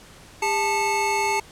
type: tone cluster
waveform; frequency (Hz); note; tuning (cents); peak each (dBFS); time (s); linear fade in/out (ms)
square; 402.6 / 879 / 2186; G4 / A5 / C#7; +46 / -2 / -25; -28 / -23 / -28; 0.42-1.4; 5
effects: pink hiss -47 dBFS RMS until 1.51 s + low-pass 10000 Hz 12 dB/octave